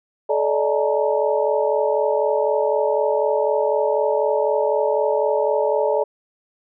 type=tone cluster; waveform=sine; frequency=431.6 / 580 / 624 / 861 / 933 Hz; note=A4 / D5 / D#5 / A5 / A#5; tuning=-33 / -22 / +5 / -38 / +1 cents; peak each=-21 / -20 / -25 / -27 / -27 dBFS; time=0.29-6.04 s; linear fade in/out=10 ms; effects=none